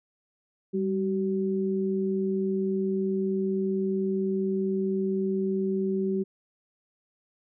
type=tone pair together; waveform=sine; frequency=196 / 380.4 Hz; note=G3 / F#4; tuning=0 / +48 cents; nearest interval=major seventh; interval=1148 cents; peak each=-27 dBFS; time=0.73-6.24 s; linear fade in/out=20 ms; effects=none